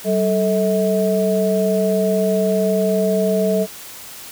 sine tone cluster, 191.6 / 439.5 / 642 Hz, G3 / A4 / E5, -39 / -2 / -46 cents, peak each -19 dBFS, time 0.04-3.67 s, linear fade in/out 50 ms, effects white hiss -36 dBFS RMS until 4.31 s

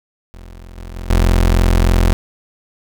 30% pulse tone with level steps, 43.24 Hz, F1, 16 cents flat, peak -31 / -26 / -22 / -7 dBFS, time 0.34-2.13 s, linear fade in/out 0 ms, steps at 0.77 / 0.95 / 1.1 s, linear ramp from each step 5 ms, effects none

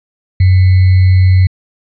sine tone with sample-and-hold, 93 Hz, F#2, 9 cents sharp, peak -4 dBFS, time 0.4-1.47 s, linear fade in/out 5 ms, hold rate 2100 Hz, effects resampled to 11025 Hz

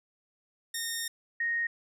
10% pulse / sine tone pair in turn, 1840 / 1863.5 Hz, A#6 / A#6, -23 / -1 cents, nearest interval unison, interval 22 cents, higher second, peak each -23 / -27 dBFS, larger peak first, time 0.74-1.08 / 1.4-1.67 s, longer first, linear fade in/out 5 ms, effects none

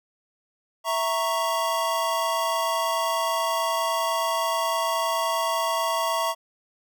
square chord, A# diminished, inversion second, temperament equal, 659.3 / 932.3 / 1108.7 Hz, E5 / A#5 / C#6, 0 / 0 / 0 cents, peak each -28 dBFS, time 0.84-6.35 s, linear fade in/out 50 ms, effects none

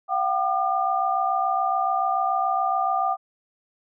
sine tone cluster, 699 / 766 / 1205 Hz, F5 / G5 / D6, +1 / -40 / +44 cents, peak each -27 / -23 / -25 dBFS, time 0.08-3.17 s, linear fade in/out 50 ms, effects none

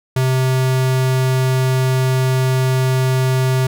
square tone, 130 Hz, C3, 11 cents flat, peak -14 dBFS, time 0.16-3.67 s, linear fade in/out 5 ms, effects none

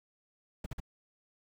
brown noise bursts, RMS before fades -38 dBFS, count 3, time 0.64-0.802 s, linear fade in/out 5 ms, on 22 ms, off 48 ms, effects none

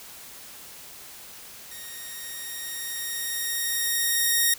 5% pulse tone with level ramp, 1864.7 Hz, A#6, in tune, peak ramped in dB -29 to -8 dBFS, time 1.71-4.54 s, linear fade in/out 5 ms, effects white hiss -44 dBFS RMS until 4.58 s

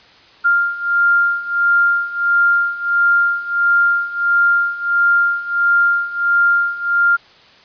sine beating tone pair, 1396.9 / 1398.4 Hz, F6 / F6, 0 / +2 cents, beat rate 1.5 Hz, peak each -17 / -14 dBFS, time 0.44-7.17 s, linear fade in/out 20 ms, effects white hiss -46 dBFS RMS until 7.64 s + resampled to 11025 Hz

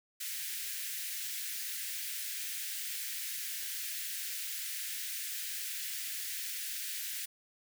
white high-pass noise, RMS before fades -39 dBFS, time 0.2-7.26 s, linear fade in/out 10 ms, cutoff 1600 Hz, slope 48 dB/octave, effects none

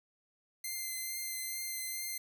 5% pulse tone with vibrato, 2079 Hz, C7, 12 cents flat, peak -27 dBFS, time 0.64-2.18 s, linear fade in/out 5 ms, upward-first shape triangle, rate 2.3 Hz, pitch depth 21 cents each way, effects none

